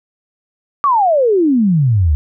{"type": "exponential sweep", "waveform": "sine", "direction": "down", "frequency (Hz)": [1181, 70], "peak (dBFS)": -9, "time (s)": [0.84, 2.15], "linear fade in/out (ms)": 0, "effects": []}